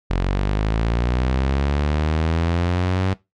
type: linear sweep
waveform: sawtooth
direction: up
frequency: 43.65 to 95.6 Hz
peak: -14 dBFS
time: 0.1-3.14 s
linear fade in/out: 10 ms
effects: noise-tail reverb RT60 0.2 s tail -20 dB re dry + low-pass 4000 Hz 12 dB/octave